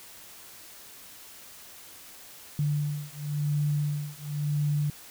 sine beating tone pair, 146.83 / 147.78 Hz, D3 / D3, 0 / +11 cents, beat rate 0.95 Hz, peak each -29 dBFS, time 2.59-4.9 s, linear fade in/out 2 ms, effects white hiss -48 dBFS RMS until 5.1 s

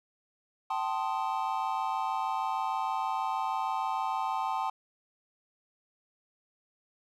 triangle chord, A half-diminished seventh, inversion third, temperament equal with one note detuned, 773.6 / 880 / 1046.5 / 1244.5 Hz, G5 / A5 / C6 / Eb6, -23 / 0 / 0 / 0 cents, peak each -32 / -31 / -33 / -37 dBFS, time 0.7-4.7 s, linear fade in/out 5 ms, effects none

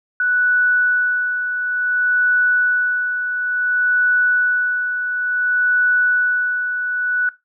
sine tone with tremolo, 1480 Hz, F#6, in tune, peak -12 dBFS, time 0.2-7.29 s, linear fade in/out 2 ms, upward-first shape sine, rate 0.57 Hz, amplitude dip 55%, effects noise-tail reverb RT60 0.2 s tail -18 dB re dry

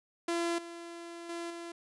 sawtooth tone with level steps, 340 Hz, F4, 46 cents flat, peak -26 / -39 / -33 / -37 dBFS, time 0.28-1.72 s, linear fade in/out 5 ms, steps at 0.58 / 1.29 / 1.5 s, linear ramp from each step 5 ms, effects resampled to 24000 Hz

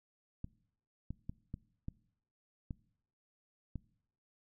clicks, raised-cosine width 5 ms, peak -28 dBFS, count 7, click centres 0.444 / 1.106 / 1.295 / 1.541 / 1.884 / 2.708 / 3.757 s, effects noise-tail reverb RT60 0.7 s tail -22 dB re dry

